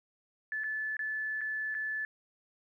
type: tone with dropouts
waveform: sine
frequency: 1737 Hz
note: A6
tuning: 23 cents flat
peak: -32 dBFS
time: 0.52-2.05 s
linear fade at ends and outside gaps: 1 ms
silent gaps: 0.636-0.641 / 0.968-0.992 / 1.409-1.414 / 1.744-1.749 s
effects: 12-bit